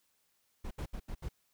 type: noise bursts at uneven times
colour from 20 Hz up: brown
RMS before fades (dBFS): -39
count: 5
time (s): 0.64-0.71 / 0.78-0.86 / 0.93-1 / 1.08-1.15 / 1.22-1.29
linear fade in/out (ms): 10
effects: white hiss -75 dBFS RMS until 1.53 s